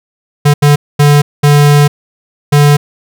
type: tone bursts at uneven times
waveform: square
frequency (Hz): 145.7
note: D3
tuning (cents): -13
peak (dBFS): -4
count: 5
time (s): 0.45-0.54 / 0.62-0.76 / 0.99-1.22 / 1.43-1.88 / 2.52-2.77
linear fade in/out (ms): 10
effects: none